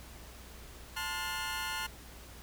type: chord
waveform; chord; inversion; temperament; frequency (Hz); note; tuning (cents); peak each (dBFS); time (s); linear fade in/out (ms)
20% pulse; F major; first; equal with one note detuned; 880 / 1046.5 / 1430.4; A5 / C6 / F6; 0 / 0 / +41; -35 / -36 / -33; 0.96-1.87; 10
effects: added 60 Hz sine -51 dBFS peak until 2.42 s + pink hiss -52 dBFS RMS until 2.42 s

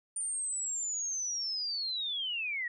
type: linear sweep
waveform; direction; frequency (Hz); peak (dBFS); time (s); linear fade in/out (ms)
sine; down; 9100 to 1864.7; -32; 0.16-2.68; 5
effects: none

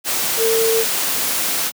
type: tone in noise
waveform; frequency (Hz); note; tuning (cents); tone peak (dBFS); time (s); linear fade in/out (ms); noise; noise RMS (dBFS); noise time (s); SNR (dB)
sine; 450.9; A4; +42; -15; 0.37-0.85; 50; white; -20; 0.04-1.72; +2
effects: high-pass 150 Hz 12 dB/octave

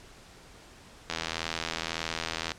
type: click train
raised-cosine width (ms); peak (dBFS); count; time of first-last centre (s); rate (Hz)
0.2; -13; 117; 1.1-2.518; 81.8
effects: pink hiss -52 dBFS RMS until 2.58 s + low-pass 8000 Hz 12 dB/octave

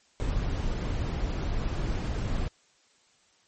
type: noise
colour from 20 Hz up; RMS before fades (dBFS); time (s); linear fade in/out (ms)
brown; -29; 0.2-2.48; 0
effects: white hiss -64 dBFS RMS until 3.47 s + MP3 32 kbps

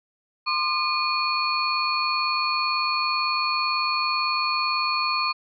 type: tone cluster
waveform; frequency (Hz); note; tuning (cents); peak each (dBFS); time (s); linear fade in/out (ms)
sine; 1047 / 1205 / 2453 / 4365; C6 / D6 / D#7 / C#8; +1 / +44 / -25 / -28; -27; 0.46-5.33; 20
effects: none

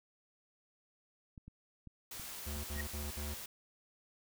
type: clicks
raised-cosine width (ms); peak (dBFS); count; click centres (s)
5; -38; 7; 1.378 / 1.48 / 1.873 / 2.197 / 2.566 / 2.764 / 3.037
type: noise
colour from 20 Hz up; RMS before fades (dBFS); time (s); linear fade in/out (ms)
white; -46; 2.11-3.46; 5
type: tone bursts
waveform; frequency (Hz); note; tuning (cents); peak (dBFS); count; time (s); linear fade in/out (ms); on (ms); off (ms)
square; 73.42; D2; 0; -40; 4; 2.46-3.345; 10; 180; 55
type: tone with exponential growth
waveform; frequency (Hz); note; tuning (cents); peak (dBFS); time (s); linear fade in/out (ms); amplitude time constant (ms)
triangle; 1883; A#6; +17; -34; 2.72-2.81; 5; 19
effects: none

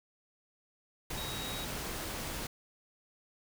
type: tone in noise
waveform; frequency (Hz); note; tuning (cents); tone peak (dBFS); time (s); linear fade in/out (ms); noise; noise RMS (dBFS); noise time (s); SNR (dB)
sine; 3800; A#7; +33; -42; 1.17-1.65; 5; pink; -39; 1.1-2.47; -6
effects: none

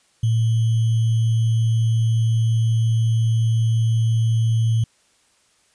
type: tone with sample-and-hold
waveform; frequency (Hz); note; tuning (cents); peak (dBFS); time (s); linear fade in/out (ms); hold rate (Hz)
sine; 113.2; A2; +50; -15; 0.23-4.84; 5; 3150
effects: white hiss -60 dBFS RMS until 5.74 s + resampled to 22050 Hz

